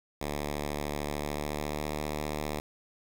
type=tone with pitch glide; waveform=5% pulse; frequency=73.42 to 75.09 Hz; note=D2 to D2; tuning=0 to +39 cents; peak=-21 dBFS; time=0.2-2.61 s; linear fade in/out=20 ms; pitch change=+39 cents; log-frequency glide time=1.07-1.9 s; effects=8-bit